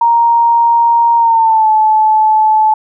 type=tone with pitch glide; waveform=sine; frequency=934 to 866.4 Hz; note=A#5 to A5; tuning=+3 to -27 cents; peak=-6 dBFS; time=0.01-2.74 s; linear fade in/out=5 ms; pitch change=-130 cents; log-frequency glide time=1.17-1.69 s; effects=none